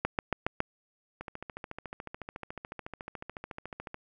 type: two click trains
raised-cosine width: 0.5 ms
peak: -12 / -24 dBFS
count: 5 / 39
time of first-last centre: 0.05-0.604 / 1.21-3.944 s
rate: 7.22 / 13.9 Hz
effects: none